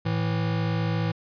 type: tone pair together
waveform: square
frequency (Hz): 109.59 / 164.2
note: A2 / E3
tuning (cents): -6 / -6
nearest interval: perfect fifth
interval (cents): 700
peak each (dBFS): -27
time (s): 0.05-1.12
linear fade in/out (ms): 10
effects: resampled to 11025 Hz